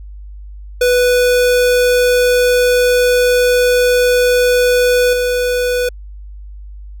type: tone with level steps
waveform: square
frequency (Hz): 493.9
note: B4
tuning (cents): 0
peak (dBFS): -10 / -14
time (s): 0.81-5.89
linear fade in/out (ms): 5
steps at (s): 5.13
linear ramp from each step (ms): 2
effects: added 50 Hz sine -29 dBFS peak until 7 s